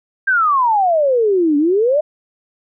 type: exponential two-way sweep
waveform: sine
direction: down then up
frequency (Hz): 1610 to 283.2 to 628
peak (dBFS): -11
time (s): 0.27-2.01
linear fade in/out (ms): 10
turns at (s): 1.57
effects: none